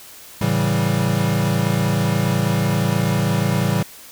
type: chord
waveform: square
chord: A dominant seventh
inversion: none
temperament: equal with one note detuned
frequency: 110 / 138.59 / 164.81 / 194.98 Hz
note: A2 / C#3 / E3 / G3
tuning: 0 / 0 / 0 / -9 cents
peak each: -23 dBFS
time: 0.41-3.83 s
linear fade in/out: 5 ms
effects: white hiss -41 dBFS RMS until 4.11 s